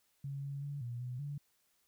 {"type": "tone with pitch steps", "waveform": "sine", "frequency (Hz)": [139.1, 140, 142.9, 120, 124.7, 143.9], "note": ["C#3", "C#3", "D3", "B2", "B2", "D3"], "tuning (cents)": [6, 18, -47, -49, 17, -35], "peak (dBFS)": -38, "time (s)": [0.24, 1.38], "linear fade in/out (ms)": 5, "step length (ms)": 190, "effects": ["white hiss -75 dBFS RMS until 1.87 s"]}